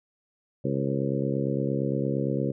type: harmonic tone with a mistuned harmonic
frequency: 68.7 Hz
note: C#2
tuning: 15 cents flat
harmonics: 2 / 3 / 4 / 5 / 6 / 7 / 8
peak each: -29 / -31 / -32 / -33 / -34 / -34 / -35 dBFS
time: 0.64-2.52 s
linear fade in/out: 10 ms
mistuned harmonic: 8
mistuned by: -27 cents
effects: none